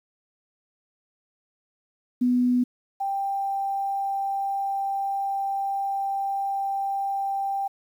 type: tone pair in turn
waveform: sine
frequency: 247.5 / 787.7 Hz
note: B3 / G5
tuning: +4 / +8 cents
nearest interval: octave + minor sixth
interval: 2004 cents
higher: second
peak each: -18 / -24 dBFS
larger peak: first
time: 2.21-2.64 / 3-7.68 s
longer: second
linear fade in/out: 10 ms
effects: 9-bit